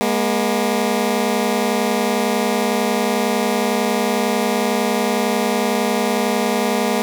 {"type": "tone pair together", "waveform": "15% pulse", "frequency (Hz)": [207.1, 238.1], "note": ["G#3", "A#3"], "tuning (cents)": [-5, 37], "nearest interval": "major second", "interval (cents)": 242, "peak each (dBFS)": -13, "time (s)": [0.01, 7.02], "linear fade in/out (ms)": 0, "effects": []}